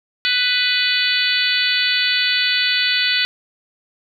harmonic tone, 496 Hz, B4, 7 cents sharp, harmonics 3 / 4 / 5 / 6 / 7 / 8 / 9, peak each -23 / -23 / -23 / -23 / -23 / -23 / -23 dBFS, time 0.25-3.25 s, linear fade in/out 0 ms, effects 8-bit

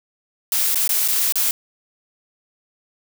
blue noise with dropouts, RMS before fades -19 dBFS, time 0.52-1.51 s, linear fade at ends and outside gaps 1 ms, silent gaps 0.746-0.756 / 0.877-0.892 / 1.079-1.084 / 1.323-1.356 s, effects none

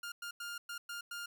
sawtooth tone bursts at uneven times, 1407 Hz, F6, 12 cents sharp, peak -37 dBFS, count 6, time 0.03-0.12 / 0.22-0.31 / 0.4-0.58 / 0.69-0.78 / 0.89-1.01 / 1.11-1.26 s, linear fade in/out 5 ms, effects none

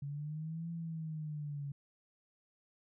sine linear two-way sweep, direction up then down, 140 to 168.6 to 140 Hz, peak -38 dBFS, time 0.02-1.72 s, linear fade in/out 5 ms, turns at 0.7 s, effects none

